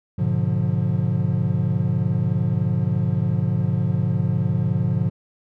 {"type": "chord", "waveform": "triangle", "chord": "G# diminished seventh", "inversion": "none", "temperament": "equal with one note detuned", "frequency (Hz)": [103.83, 123.47, 146.83, 177.67], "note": ["G#2", "B2", "D3", "F3"], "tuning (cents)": [0, 0, 0, 30], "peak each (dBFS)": -22, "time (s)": [0.18, 5.1], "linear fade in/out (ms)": 10, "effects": []}